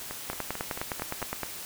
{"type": "two click trains", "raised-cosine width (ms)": 0.5, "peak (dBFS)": [-15, -20], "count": [12, 6], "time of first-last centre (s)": [[0.3, 1.433], [0.11, 1.219]], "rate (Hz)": [9.71, 4.51], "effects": ["white hiss -40 dBFS RMS until 1.65 s"]}